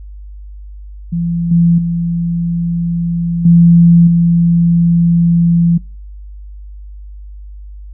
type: tone with level steps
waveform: sine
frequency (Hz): 170.1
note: F3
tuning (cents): -45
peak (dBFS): -13 / -6 / -13 / -3 / -7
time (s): 1.12-5.78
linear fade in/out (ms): 10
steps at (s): 1.51 / 1.78 / 3.45 / 4.07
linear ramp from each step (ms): 5
effects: noise-tail reverb RT60 0.3 s tail -24 dB re dry + added 50 Hz sine -28 dBFS peak until 7.93 s